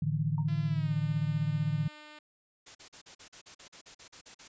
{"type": "chord", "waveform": "sine", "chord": "A suspended fourth", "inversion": "none", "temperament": "equal with one note detuned", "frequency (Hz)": [110, 149.14, 164.81], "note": ["A2", "D3", "E3"], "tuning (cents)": [0, 27, 0], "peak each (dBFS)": [-35, -29, -34], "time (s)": [0.02, 1.88], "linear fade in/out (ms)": 5}
{"type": "tone with exponential decay", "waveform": "sine", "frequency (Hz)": 928, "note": "A#5", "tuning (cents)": -8, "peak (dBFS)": -38, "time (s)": [0.38, 0.49], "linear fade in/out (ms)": 2, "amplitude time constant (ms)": 23}
{"type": "tone with pitch glide", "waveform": "5% pulse", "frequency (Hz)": [340.4, 301.5], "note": ["F4", "D4"], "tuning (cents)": [-44, 46], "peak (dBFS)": -37, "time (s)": [0.48, 2.19], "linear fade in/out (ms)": 5, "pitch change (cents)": -210, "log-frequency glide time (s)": [0.66, 0.94]}
{"type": "noise bursts", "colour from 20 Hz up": "white", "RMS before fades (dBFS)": -49, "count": 14, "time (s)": [2.66, 4.48], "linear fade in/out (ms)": 10, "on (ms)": 91, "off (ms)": 42}
{"effects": ["resampled to 16000 Hz"]}